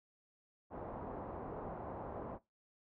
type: low-pass noise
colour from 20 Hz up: white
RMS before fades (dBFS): -45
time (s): 0.7-2.39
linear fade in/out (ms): 50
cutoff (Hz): 900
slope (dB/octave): 24
effects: noise-tail reverb RT60 0.2 s tail -19 dB re dry